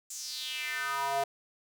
square tone with high-pass filter sweep, 138.59 Hz, C#3, in tune, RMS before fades -34 dBFS, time 0.1-1.24 s, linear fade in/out 5 ms, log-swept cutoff 7400 to 610 Hz, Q 4, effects none

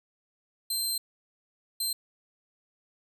20% pulse tone bursts at uneven times, 4136 Hz, C8, 21 cents flat, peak -22 dBFS, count 2, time 0.7-0.98 / 1.8-1.93 s, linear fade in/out 5 ms, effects none

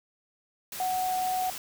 sine tone in noise, 741 Hz, F#5, 2 cents sharp, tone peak -26 dBFS, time 0.8-1.5 s, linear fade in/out 2 ms, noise white, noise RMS -38 dBFS, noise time 0.72-1.58 s, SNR +9 dB, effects none

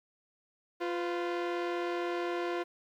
sawtooth tone pair together, 349.2 / 504 Hz, F4 / B4, 0 / +35 cents, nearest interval tritone, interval 635 cents, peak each -28 / -35 dBFS, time 0.8-2.64 s, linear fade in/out 20 ms, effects low-pass 3000 Hz 12 dB/octave + 11-bit

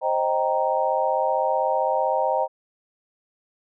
sine chord, C minor seventh, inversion none, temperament equal with one note detuned, 526.6 / 622.3 / 784 / 932.3 Hz, C5 / Eb5 / G5 / Bb5, +11 / 0 / 0 / 0 cents, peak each -25 dBFS, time 0.01-2.48 s, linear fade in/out 50 ms, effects none

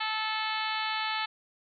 harmonic tone, 436.1 Hz, A4, 15 cents flat, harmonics 2 / 3 / 4 / 5 / 6 / 7 / 8 / 9 / 10, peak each -34 / -36 / -37 / -38 / -39 / -39 / -40 / -41 / -41 dBFS, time 0-1.26 s, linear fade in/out 10 ms, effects none

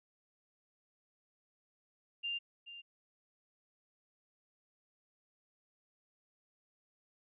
sine tone with echo, 2794 Hz, F7, in tune, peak -35 dBFS, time 2.23-2.39 s, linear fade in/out 20 ms, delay 430 ms, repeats 1, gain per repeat -12 dB, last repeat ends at 2.82 s, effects none

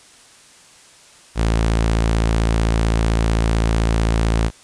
sawtooth tone, 55.7 Hz, A1, 22 cents sharp, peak -11 dBFS, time 1.35-4.51 s, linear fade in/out 50 ms, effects white hiss -47 dBFS RMS until 4.63 s + resampled to 22050 Hz

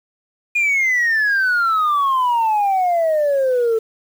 sine exponential sweep, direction down, 2451 to 440 Hz, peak -12 dBFS, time 0.55-3.79 s, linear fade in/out 10 ms, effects tanh soft clip ceiling -12 dBFS + 7-bit

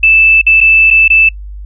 sine tone with dropouts, 2637 Hz, E7, in tune, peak -3 dBFS, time 0.03-1.29 s, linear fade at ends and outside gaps 5 ms, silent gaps 0.415-0.465 / 0.605-0.611 / 0.904-0.909 / 1.08-1.101 s, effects noise-tail reverb RT60 0.1 s tail -26 dB re dry + added 50 Hz sine -23 dBFS peak until 1.65 s

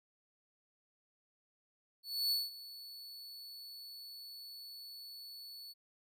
45% pulse tone with ADSR envelope, 4435 Hz, C#8, in tune, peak -29 dBFS, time 2.03-5.74 s, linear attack 280 ms, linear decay 190 ms, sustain -18 dB, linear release 30 ms, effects none

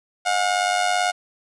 sawtooth tone with amplitude modulation, 719 Hz, F#5, 50 cents flat, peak -12 dBFS, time 0.25-1.12 s, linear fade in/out 20 ms, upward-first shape sine, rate 98.1 Hz, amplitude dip 65%, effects resampled to 22050 Hz + 8-bit

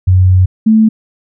sine tone pair in turn, 92.5 / 219.5 Hz, F#2 / A3, 0 / -4 cents, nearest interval octave + minor third, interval 1496 cents, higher second, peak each -4 dBFS, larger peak neither, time 0.07-0.46 / 0.66-0.89 s, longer first, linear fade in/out 10 ms, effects none

